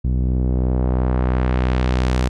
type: tone with low-pass filter sweep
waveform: sawtooth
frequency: 62.9 Hz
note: B1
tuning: 32 cents sharp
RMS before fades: -18 dBFS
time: 0.04-2.29 s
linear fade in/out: 10 ms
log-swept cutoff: 190 to 8200 Hz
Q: 0.8
effects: none